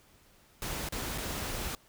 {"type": "noise with dropouts", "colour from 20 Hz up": "pink", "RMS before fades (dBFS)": -36, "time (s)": [0.62, 1.75], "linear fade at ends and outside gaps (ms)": 1, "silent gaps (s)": [[0.888, 0.923], [1.178, 1.182]], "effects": ["pink hiss -62 dBFS RMS until 1.88 s"]}